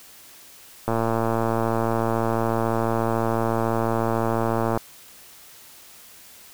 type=click train; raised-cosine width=1 ms; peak=-9 dBFS; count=445; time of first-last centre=0.88-4.775 s; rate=114 Hz; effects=white hiss -47 dBFS RMS until 6.53 s